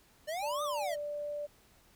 square exponential two-way sweep, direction up then down, 585 to 1244.5 to 605 Hz, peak -35 dBFS, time 0.27-0.96 s, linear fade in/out 20 ms, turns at 0.63 s
sine tone, 587.3 Hz, D5, in tune, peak -35 dBFS, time 0.42-1.47 s, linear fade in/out 20 ms
effects pink hiss -64 dBFS RMS until 1.95 s

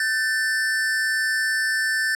square tone pair together, 1529.9 / 1771 Hz, G6 / A6, -43 / +11 cents, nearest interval minor third, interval 254 cents, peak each -27 / -22 dBFS, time 0-2.15 s, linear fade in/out 2 ms, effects low-pass 10000 Hz 12 dB/octave

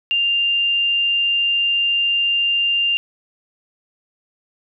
sine tone, 2794 Hz, F7, in tune, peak -15 dBFS, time 0.11-2.97 s, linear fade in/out 0 ms, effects none

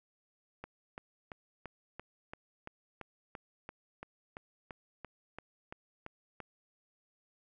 click train, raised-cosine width 0.5 ms, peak -28 dBFS, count 18, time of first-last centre 0.64-6.403 s, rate 2.95 Hz, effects none

